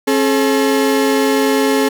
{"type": "tone pair together", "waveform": "35% pulse", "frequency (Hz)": [269.7, 428.6], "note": ["C#4", "A4"], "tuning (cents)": [-47, -45], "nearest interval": "minor sixth", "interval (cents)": 802, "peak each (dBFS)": -13, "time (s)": [0.07, 1.89], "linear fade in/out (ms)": 10, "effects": []}